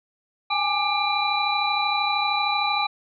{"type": "tone cluster", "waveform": "sine", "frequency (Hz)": [807, 840, 1184, 2381, 3958], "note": ["G#5", "G#5", "D6", "D7", "B7"], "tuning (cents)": [-50, 19, 14, 23, 3], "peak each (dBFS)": -27, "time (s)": [0.5, 2.87], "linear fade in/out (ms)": 10, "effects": []}